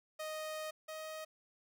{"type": "tone pair in turn", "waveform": "sawtooth", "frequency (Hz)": [622.3, 627.7], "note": ["D#5", "D#5"], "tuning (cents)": [0, 15], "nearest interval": "unison", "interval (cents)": 15, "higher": "second", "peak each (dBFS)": [-36, -39], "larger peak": "first", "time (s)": [[0.19, 0.71], [0.88, 1.25]], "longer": "first", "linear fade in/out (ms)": 10, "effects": []}